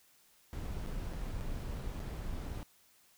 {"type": "noise with dropouts", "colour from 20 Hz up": "brown", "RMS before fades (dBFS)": -39, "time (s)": [0.53, 2.63], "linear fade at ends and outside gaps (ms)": 0, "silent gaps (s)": [[0.862, 0.871], [1.13, 1.135], [1.403, 1.409], [1.993, 2.002]], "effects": ["white hiss -66 dBFS RMS until 3.17 s"]}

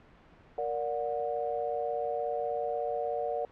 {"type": "chord", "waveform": "sine", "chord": "Bb augmented", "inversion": "none", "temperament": "just", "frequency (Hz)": [466.2, 582.7, 728.4], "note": ["Bb4", "D5", "F#5"], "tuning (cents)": [0, -14, -27], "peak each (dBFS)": -34, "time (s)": [0.58, 3.45], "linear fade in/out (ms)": 2, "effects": ["pink hiss -57 dBFS RMS until 3.51 s", "low-pass 2000 Hz 12 dB/octave"]}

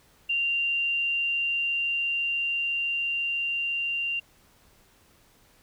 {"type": "tone with level ramp", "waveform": "sine", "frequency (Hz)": 2777, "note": "F7", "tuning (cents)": -10, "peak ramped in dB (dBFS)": [-23, -26], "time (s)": [0.29, 4.2], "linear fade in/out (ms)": 10, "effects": ["pink hiss -60 dBFS RMS until 5.62 s"]}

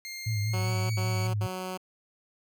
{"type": "tone with pitch glide", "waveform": "20% pulse", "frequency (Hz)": [2116, 2255], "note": ["C7", "C#7"], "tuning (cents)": [19, 29], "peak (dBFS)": -32, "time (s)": [0.05, 1.27], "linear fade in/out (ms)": 0, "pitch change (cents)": 110, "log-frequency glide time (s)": [0.48, 0.72]}
{"type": "tone with vibrato", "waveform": "sine", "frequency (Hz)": 107.8, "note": "A2", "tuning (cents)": -35, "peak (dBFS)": -26, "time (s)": [0.26, 1.47], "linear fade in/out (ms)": 10, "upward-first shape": "sine", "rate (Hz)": 5.1, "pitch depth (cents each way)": 77}
{"type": "tone bursts", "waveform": "10% pulse", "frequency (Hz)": 185.3, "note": "F#3", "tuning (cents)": 3, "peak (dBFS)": -25, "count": 3, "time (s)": [0.53, 1.776], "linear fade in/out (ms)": 10, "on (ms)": 370, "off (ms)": 68}
{"effects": []}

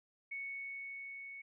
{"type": "tone with level ramp", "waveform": "sine", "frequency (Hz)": 2217, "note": "C#7", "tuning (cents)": 0, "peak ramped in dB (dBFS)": [-39, -46], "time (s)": [0.31, 1.42], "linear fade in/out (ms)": 10, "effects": []}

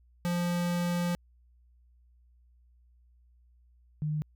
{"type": "tone pair in turn", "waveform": ["square", "sine"], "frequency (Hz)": [174.61, 151.92], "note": ["F3", "D#3"], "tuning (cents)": [0, -41], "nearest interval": "major second", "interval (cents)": 241, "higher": "first", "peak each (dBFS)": -28, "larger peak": "neither", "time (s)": [[0.25, 1.15], [4.02, 4.22]], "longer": "first", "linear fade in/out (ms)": 0, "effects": ["added 60 Hz sine -59 dBFS peak until 4.35 s"]}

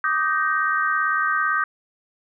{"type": "chord", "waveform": "sine", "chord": "Eb major seventh", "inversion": "third", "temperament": "just", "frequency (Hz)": [1166.7, 1244.5, 1555.6, 1866.8], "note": ["D6", "Eb6", "G6", "Bb6"], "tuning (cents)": [-12, 0, -14, 2], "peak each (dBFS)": [-27, -23, -22, -28], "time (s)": [0.04, 1.64], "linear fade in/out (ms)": 2, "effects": []}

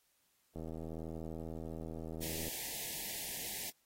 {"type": "click train", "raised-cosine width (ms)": 2, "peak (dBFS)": -31, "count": 156, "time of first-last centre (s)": [0.56, 2.481], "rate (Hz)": 80.7}
{"type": "band-stop noise", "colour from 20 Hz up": "white", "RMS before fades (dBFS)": -42, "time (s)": [2.21, 3.71], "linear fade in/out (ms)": 20, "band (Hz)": [940, 1700], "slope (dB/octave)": 96}
{"effects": ["white hiss -75 dBFS RMS until 3.85 s", "AAC 48 kbps"]}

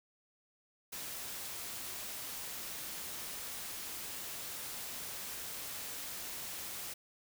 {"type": "noise", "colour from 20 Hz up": "white", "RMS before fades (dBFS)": -43, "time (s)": [0.92, 6.94], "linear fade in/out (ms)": 10, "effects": []}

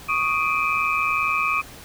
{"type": "tone cluster", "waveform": "sine", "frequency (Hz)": [1115, 1237, 2367, 2529], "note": ["C#6", "D#6", "D7", "D#7"], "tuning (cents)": [10, -10, 13, 28], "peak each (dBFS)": -25, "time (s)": [0.08, 1.62], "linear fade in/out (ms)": 20, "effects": ["pink hiss -42 dBFS RMS until 1.84 s"]}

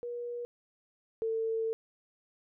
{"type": "tone pair in turn", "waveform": "sine", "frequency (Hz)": [480, 448.5], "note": ["B4", "A4"], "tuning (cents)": [-49, 33], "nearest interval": "minor second", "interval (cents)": 118, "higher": "first", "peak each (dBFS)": [-35, -29], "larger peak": "second", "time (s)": [[0.03, 0.45], [1.22, 1.73]], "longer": "second", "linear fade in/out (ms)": 0, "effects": []}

